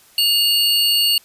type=tone pair together; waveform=square; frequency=2840 / 4444 Hz; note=F7 / C#8; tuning=+28 / +4 cents; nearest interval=minor sixth; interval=776 cents; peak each=-17 dBFS; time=0.18-1.18 s; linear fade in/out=2 ms; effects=white hiss -50 dBFS RMS until 1.24 s + resampled to 32000 Hz